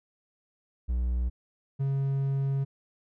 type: tone pair in turn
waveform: triangle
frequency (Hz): 61 / 136.94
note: B1 / C#3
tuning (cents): -21 / -21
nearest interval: octave + major second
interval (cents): 1400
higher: second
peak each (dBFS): -23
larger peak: neither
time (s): 0.88-1.3 / 1.79-2.65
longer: second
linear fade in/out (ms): 20
effects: none